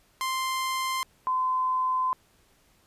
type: tone pair in turn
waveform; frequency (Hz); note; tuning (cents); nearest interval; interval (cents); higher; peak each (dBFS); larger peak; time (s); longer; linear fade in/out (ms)
sawtooth / sine; 1046.5 / 1025.6; C6 / C6; 0 / -35; unison; 35; first; -23; neither; 0.21-1.03 / 1.27-2.13; second; 0
effects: pink hiss -63 dBFS RMS until 2.86 s + resampled to 32000 Hz